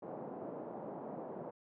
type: band-pass noise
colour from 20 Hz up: white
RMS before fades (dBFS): -45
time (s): 0.02-1.51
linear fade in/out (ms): 10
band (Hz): 160 to 740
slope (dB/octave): 24
effects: none